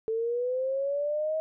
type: linear sweep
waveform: sine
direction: up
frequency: 440 to 637 Hz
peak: -26 dBFS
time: 0.08-1.4 s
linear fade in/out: 0 ms
effects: none